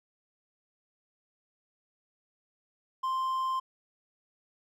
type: tone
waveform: triangle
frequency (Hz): 1046.5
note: C6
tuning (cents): 0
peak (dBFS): -26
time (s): 3.03-3.6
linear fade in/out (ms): 10
effects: none